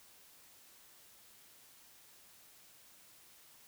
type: silence
effects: white hiss -61 dBFS RMS until 3.67 s